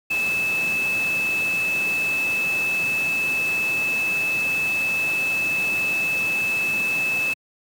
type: tone in noise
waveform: sine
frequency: 2613 Hz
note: E7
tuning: 16 cents flat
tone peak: -20 dBFS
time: 0.1-7.34 s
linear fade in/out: 10 ms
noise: pink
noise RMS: -33 dBFS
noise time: 0.1-7.34 s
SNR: +10 dB
effects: high-pass 150 Hz 12 dB/octave